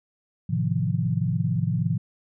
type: chord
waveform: sine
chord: F dominant seventh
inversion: first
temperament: just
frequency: 109.13 / 130.96 / 157.15 / 174.61 Hz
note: A2 / C3 / Eb3 / F3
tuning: -14 / +2 / +18 / 0 cents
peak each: -27 dBFS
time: 0.49-1.98 s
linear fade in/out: 10 ms
effects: none